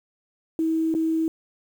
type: tone with dropouts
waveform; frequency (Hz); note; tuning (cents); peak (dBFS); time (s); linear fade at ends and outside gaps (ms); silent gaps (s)
sine; 322; E4; -41; -20; 0.59-1.28; 1; 0.941-0.949
effects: 8-bit